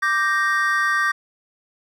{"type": "chord", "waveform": "triangle", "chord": "G minor", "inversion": "second", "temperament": "equal", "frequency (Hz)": [1174.7, 1568, 1864.7], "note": ["D6", "G6", "Bb6"], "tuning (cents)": [0, 0, 0], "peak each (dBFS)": -20, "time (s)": [0.02, 1.12], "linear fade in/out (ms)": 10, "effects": []}